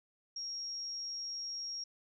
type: tone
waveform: sine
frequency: 5588 Hz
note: F8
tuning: in tune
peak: -38 dBFS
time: 0.36-1.84 s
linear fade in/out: 5 ms
effects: none